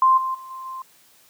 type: tone with level steps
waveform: sine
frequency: 1046.5 Hz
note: C6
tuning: in tune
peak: -12 / -22 / -36 / -32 / -30 dBFS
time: 0.02-0.82 s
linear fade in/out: 2 ms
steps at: 0.17 / 0.34 / 0.5 / 0.65 s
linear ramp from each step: 10 ms
effects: white hiss -55 dBFS RMS until 1.29 s + high-pass 100 Hz 12 dB/octave